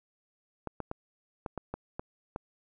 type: clicks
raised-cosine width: 1 ms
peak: -21 dBFS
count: 8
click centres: 0.673 / 0.803 / 0.914 / 1.462 / 1.577 / 1.74 / 1.995 / 2.361 s
effects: none